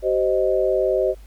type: chord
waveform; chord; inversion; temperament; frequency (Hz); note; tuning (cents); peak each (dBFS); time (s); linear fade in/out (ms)
sine; C minor; second; equal with one note detuned; 382.8 / 523.3 / 622.3; G4 / C5 / Eb5; -41 / 0 / 0; -21; 0.02-1.15; 50
effects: added 50 Hz sine -39 dBFS peak until 1.26 s + pink hiss -55 dBFS RMS until 1.26 s